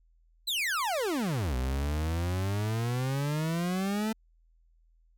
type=exponential two-way sweep; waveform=40% pulse; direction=down then up; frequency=4177 to 61.74 to 223.4 Hz; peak=-27 dBFS; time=0.47-4.13 s; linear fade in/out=10 ms; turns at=1.55 s; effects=added 41 Hz sine -61 dBFS peak until 5.17 s